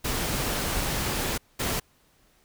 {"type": "noise bursts at uneven times", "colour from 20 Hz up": "pink", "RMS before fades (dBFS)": -28, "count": 2, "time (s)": [[0.04, 1.38], [1.59, 1.8]], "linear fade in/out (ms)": 10, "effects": ["pink hiss -63 dBFS RMS until 2.44 s"]}